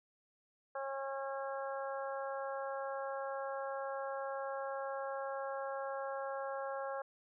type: harmonic tone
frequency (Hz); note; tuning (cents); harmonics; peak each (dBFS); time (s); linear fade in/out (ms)
272.2; C#4; -31; 2 / 3 / 4 / 5 / 6; -40 / -44 / -46 / -48 / -50; 0.75-7.02; 5
effects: none